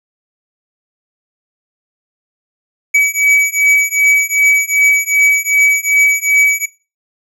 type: beating tone pair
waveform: square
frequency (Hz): 2279 / 2281.6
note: C#7 / C#7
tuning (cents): +47 / +49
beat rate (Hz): 2.6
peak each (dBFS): -13 / -13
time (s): 2.94-6.66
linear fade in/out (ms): 10
effects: noise-tail reverb RT60 0.3 s tail -19 dB re dry + low-pass 12000 Hz 12 dB/octave